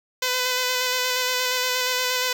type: tone with vibrato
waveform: 5% pulse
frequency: 504 Hz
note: B4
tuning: 35 cents sharp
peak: -10 dBFS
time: 0.22-2.33 s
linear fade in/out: 5 ms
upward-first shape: square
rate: 8.5 Hz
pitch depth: 15 cents each way
effects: none